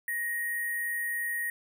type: tone with sample-and-hold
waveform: sine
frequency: 1881 Hz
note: A#6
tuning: 15 cents sharp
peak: -29 dBFS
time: 0.08-1.5 s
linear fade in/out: 2 ms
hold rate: 11025 Hz
effects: none